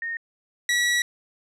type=tone pair in turn; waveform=sine / sawtooth; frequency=1845 / 1933.5 Hz; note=A#6 / B6; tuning=-18 / -37 cents; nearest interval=minor second; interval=81 cents; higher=second; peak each=-27 / -16 dBFS; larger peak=second; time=0.02-0.17 / 0.69-1.02 s; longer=second; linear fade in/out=2 ms; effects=low-pass 9000 Hz 12 dB/octave